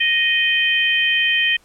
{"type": "harmonic tone", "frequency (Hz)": 622.3, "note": "D#5", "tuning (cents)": 0, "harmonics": [3, 4, 5], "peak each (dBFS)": [-19, -19, -19], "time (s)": [0, 1.57], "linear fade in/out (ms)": 10, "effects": ["pink hiss -55 dBFS RMS until 1.64 s", "low-pass 12000 Hz 12 dB/octave"]}